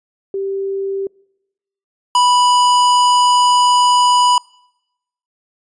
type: tone pair in turn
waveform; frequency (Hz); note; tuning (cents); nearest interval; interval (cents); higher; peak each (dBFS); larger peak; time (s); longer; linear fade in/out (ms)
sine / square; 391 / 985.3; G4 / B5; -4 / -4; octave + major third; 1600; second; -18 / -10; second; 0.34-1.07 / 2.15-4.38; second; 2
effects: noise-tail reverb RT60 0.9 s tail -26 dB re dry + resampled to 22050 Hz